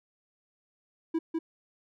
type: tone with echo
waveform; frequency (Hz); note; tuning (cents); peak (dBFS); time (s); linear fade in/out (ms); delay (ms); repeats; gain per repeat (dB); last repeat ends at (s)
triangle; 326.2; E4; -18; -23; 1.14-1.19; 10; 200; 1; -2; 1.39
effects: none